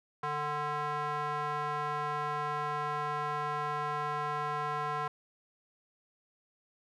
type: tone with band-pass filter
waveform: square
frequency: 148.6 Hz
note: D3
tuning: 21 cents sharp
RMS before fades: -34 dBFS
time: 0.23-5.08 s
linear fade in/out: 5 ms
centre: 1100 Hz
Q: 2.4
effects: none